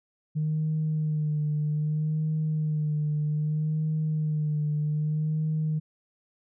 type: tone with vibrato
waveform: sine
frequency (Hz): 153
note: D#3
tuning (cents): -29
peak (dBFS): -23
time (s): 0.35-5.8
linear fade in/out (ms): 20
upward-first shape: sine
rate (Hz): 0.63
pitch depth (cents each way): 34
effects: tanh soft clip ceiling -20 dBFS